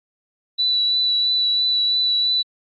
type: tone with vibrato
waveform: sine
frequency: 3956 Hz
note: B7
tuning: 2 cents sharp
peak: -16 dBFS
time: 0.58-2.43 s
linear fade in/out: 20 ms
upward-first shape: triangle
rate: 3 Hz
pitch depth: 16 cents each way
effects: AAC 48 kbps